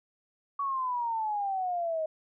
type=exponential sweep; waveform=sine; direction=down; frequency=1134 to 622.3 Hz; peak=-28 dBFS; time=0.59-2.06 s; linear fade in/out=5 ms; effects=none